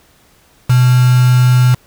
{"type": "tone with quantisation", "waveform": "sine", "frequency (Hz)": 125.3, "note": "B2", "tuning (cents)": 25, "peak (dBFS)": -6, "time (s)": [0.69, 1.75], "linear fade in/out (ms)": 10, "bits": 3, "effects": ["pink hiss -50 dBFS RMS until 1.86 s"]}